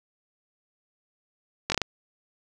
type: slowing click train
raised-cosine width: 0.2 ms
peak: -7 dBFS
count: 5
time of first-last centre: 1.7-1.817 s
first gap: 20 ms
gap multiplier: 1.26
effects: none